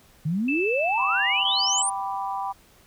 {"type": "exponential sweep", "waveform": "sine", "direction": "up", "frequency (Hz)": [145.5, 9640], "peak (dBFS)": -22, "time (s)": [0.25, 1.9], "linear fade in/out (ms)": 10}
{"type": "tone with pitch glide", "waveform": "sine", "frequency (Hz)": [2637, 3012], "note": ["E7", "F#7"], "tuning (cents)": [0, 30], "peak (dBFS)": -25, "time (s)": [0.48, 1.82], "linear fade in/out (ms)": 5, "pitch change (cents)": 230, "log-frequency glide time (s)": [1.1, 1.42]}
{"type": "chord", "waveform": "sine", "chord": "G major", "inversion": "none", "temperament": "equal", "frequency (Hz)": [784, 987.8, 1174.7], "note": ["G5", "B5", "D6"], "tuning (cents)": [0, 0, 0], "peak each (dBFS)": [-29, -30, -35], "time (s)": [0.97, 2.53], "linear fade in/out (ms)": 20}
{"effects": ["pink hiss -56 dBFS RMS until 2.86 s"]}